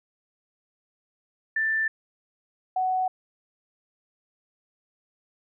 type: tone pair in turn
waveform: sine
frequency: 1772 / 745 Hz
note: A6 / F#5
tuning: +12 / +12 cents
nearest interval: octave + minor third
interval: 1500 cents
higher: first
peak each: -22 dBFS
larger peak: neither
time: 1.56-1.88 / 2.76-3.08 s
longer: neither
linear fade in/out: 5 ms
effects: none